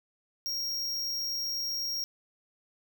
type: tone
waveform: square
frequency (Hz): 5588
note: F8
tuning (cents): 0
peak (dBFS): -31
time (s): 0.46-2.04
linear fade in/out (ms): 0
effects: 10-bit